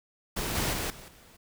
pink noise with level steps, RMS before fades -32 / -29 / -32 / -47 / -55 dBFS, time 0.36-1.37 s, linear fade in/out 10 ms, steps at 0.55 / 0.73 / 0.9 / 1.08 s, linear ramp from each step 2 ms, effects none

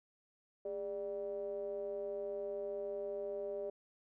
triangle ring-modulated tone, 92.5 Hz, F#2, in tune, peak -33 dBFS, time 0.65-3.7 s, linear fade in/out 5 ms, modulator 499 Hz, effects none

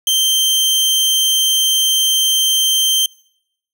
sawtooth tone, 3136 Hz, G7, in tune, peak -9 dBFS, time 0.07-3.06 s, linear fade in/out 2 ms, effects noise-tail reverb RT60 0.8 s tail -26 dB re dry

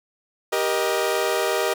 sawtooth chord, Eb major, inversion first, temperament equal with one note detuned, 392 / 474 / 622.3 Hz, G4 / Bb4 / Eb5, 0 / +29 / 0 cents, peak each -21 dBFS, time 0.52-1.74 s, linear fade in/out 10 ms, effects none

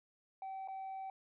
sine tone with dropouts, 769 Hz, G5, 33 cents flat, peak -39 dBFS, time 0.42-1.1 s, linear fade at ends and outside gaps 2 ms, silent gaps 0.676-0.684 s, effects tanh soft clip ceiling -40 dBFS

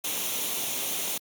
white noise with comb filter, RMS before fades -30 dBFS, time 0.04-1.18 s, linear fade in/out 5 ms, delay 0.31 ms, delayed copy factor +0.55, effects high-pass 200 Hz 12 dB/octave + Opus 48 kbps

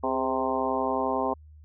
harmonic tone with a mistuned harmonic, 130.81 Hz, C3, in tune, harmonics 2 / 3 / 4 / 5 / 6 / 7 / 8, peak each -32 / -32 / -32 / -32 / -32 / -32 / -32 dBFS, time 0.03-1.34 s, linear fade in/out 10 ms, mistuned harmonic 3, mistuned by +51 cents, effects added 76 Hz sine -47 dBFS peak until 1.64 s

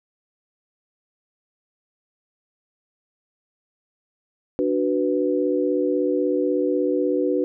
sine chord, B minor, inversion first, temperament equal, 293.7 / 370 / 493.9 Hz, D4 / F#4 / B4, 0 / 0 / 0 cents, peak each -23 dBFS, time 4.59-7.44 s, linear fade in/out 0 ms, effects none

